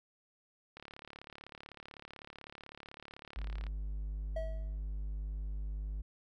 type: click train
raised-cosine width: 0.3 ms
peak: -32 dBFS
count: 105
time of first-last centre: 0.77-3.667 s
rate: 35.9 Hz
type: tone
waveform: triangle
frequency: 50.9 Hz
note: G#1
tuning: 34 cents flat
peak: -34 dBFS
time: 3.36-6.02 s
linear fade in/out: 10 ms
type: tone with exponential decay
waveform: triangle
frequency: 645 Hz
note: E5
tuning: 38 cents flat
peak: -32 dBFS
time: 4.36-4.79 s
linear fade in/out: 5 ms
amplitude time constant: 93 ms
effects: none